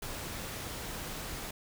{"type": "noise", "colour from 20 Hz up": "pink", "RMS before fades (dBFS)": -40, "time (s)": [0.02, 1.51], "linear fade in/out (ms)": 5, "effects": []}